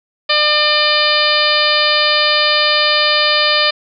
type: harmonic tone with a mistuned harmonic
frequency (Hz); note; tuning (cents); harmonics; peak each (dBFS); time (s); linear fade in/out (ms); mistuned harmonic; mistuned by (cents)
600; D5; +37; 1 / 2 / 3 / 4 / 5 / 6 / 7 / 8; -19 / -19 / -19 / -19 / -19 / -19 / -19 / -19; 0.29-3.71; 10; 6; +19
effects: none